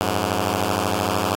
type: beating tone pair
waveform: 5% pulse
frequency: 90.9 / 103.9 Hz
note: F#2 / G#2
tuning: -30 / +1 cents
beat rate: 13 Hz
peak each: -12 dBFS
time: 0.01-1.35 s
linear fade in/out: 0 ms
effects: AAC 48 kbps